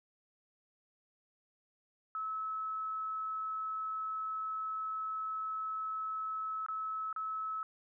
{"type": "tone with dropouts", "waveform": "sine", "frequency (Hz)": 1297, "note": "E6", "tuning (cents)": -28, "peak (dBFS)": -35, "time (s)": [2.15, 7.63], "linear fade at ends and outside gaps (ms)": 1, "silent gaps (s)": [[6.663, 6.685], [7.128, 7.162]], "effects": []}